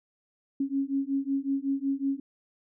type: beating tone pair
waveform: sine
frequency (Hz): 271.8 / 277.2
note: C#4 / C#4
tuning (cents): -34 / 0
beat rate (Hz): 5.4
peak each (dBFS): -29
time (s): 0.6-2.2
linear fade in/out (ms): 5
effects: none